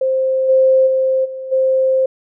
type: tone with level steps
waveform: sine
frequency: 525 Hz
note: C5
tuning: 6 cents sharp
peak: -13 / -8 / -12 / -24 / -11 dBFS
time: 0.01-2.06 s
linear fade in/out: 5 ms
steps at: 0.48 / 0.86 / 1.24 / 1.51 s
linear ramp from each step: 20 ms
effects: none